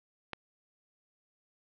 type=click; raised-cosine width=0.3 ms; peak=-20 dBFS; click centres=0.333 s; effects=low-pass 5000 Hz 12 dB/octave